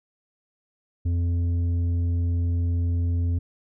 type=tone with tanh clipping; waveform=triangle; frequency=86.2 Hz; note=F2; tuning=22 cents flat; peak=-22 dBFS; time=1.05-3.39 s; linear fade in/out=10 ms; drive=11 dB; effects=none